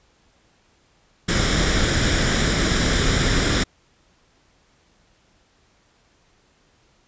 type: noise with comb filter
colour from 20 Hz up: pink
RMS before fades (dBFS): -19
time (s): 1.28-3.64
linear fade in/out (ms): 10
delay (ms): 0.56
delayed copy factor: +0.55
effects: pink hiss -60 dBFS RMS until 7.07 s + resampled to 16000 Hz